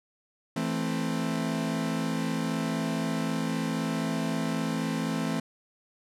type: chord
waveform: 40% pulse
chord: A minor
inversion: second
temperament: equal with one note detuned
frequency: 164.81 / 220 / 263.9 Hz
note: E3 / A3 / C4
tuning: 0 / 0 / +15 cents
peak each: -31 dBFS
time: 0.56-5.4 s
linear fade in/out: 5 ms
effects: low-pass 11000 Hz 12 dB/octave